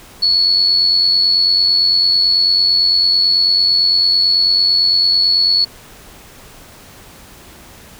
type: tone with amplitude modulation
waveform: sine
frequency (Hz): 4401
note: C#8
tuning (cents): -13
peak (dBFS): -8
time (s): 0.22-5.65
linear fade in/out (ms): 10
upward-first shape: sine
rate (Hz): 89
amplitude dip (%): 40
effects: pink hiss -40 dBFS RMS until 7.99 s